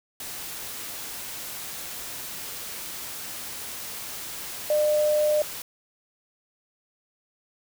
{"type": "tone in noise", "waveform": "sine", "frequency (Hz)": 602, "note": "D5", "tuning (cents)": 43, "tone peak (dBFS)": -19, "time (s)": [4.7, 5.42], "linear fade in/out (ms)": 2, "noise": "white", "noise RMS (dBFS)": -36, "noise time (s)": [0.2, 5.62], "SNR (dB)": 14, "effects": []}